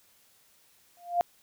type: tone with exponential growth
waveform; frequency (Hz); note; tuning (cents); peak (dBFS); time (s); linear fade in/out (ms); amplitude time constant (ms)
sine; 698.5; F5; 0; -18; 0.97-1.21; 0; 51
effects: white hiss -63 dBFS RMS until 1.42 s